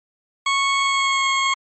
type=tone with pitch glide; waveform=20% pulse; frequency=1103 to 1085.9 Hz; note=C#6 to C#6; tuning=-9 to -36 cents; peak=-12 dBFS; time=0.46-1.54 s; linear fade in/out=5 ms; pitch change=-27 cents; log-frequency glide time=0.81-1.28 s; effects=MP3 32 kbps